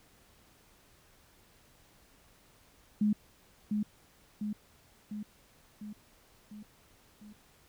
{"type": "tone with echo", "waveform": "sine", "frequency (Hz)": 210, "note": "G#3", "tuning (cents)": 19, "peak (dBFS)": -24, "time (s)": [3.01, 3.13], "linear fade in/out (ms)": 5, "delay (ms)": 700, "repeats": 6, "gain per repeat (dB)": -4, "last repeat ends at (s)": 7.33, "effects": ["pink hiss -63 dBFS RMS until 7.68 s"]}